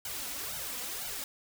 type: noise with flanger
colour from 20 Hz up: white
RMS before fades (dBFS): -38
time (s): 0.05-1.24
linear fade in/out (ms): 2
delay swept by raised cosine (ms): 1.3 to 4.1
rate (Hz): 2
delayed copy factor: +0.95
effects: none